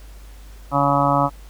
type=harmonic tone; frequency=141.2 Hz; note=C#3; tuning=32 cents sharp; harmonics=1 / 2 / 4 / 5 / 6 / 7 / 8 / 9; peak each=-23 / -23 / -23 / -23 / -23 / -23 / -23 / -23 dBFS; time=0.71-1.3 s; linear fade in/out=50 ms; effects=added 50 Hz sine -38 dBFS peak until 1.49 s + pink hiss -50 dBFS RMS until 1.49 s